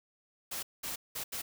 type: noise bursts at uneven times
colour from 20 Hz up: white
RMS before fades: -38 dBFS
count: 4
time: 0.51-0.63 / 0.83-0.96 / 1.15-1.24 / 1.32-1.42 s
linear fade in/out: 10 ms
effects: none